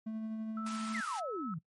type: tone with tremolo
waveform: triangle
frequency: 220 Hz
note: A3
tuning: in tune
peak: -33 dBFS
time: 0.06-1.01 s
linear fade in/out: 10 ms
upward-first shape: sine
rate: 12 Hz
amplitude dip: 25%
type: tone with pitch glide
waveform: sine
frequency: 1321 to 1298.3 Hz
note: E6 to E6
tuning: +3 to -27 cents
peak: -40 dBFS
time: 0.57-1.54 s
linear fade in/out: 2 ms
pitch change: -30 cents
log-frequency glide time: 0.95-1.23 s
type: high-pass noise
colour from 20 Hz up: pink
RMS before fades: -47 dBFS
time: 0.66-1.2 s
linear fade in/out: 5 ms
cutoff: 880 Hz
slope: 48 dB/octave
type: exponential sweep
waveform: sine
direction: down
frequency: 2187 to 145 Hz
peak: -36 dBFS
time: 0.94-1.59 s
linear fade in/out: 10 ms
effects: noise-tail reverb RT60 0.1 s tail -19 dB re dry + MP3 48 kbps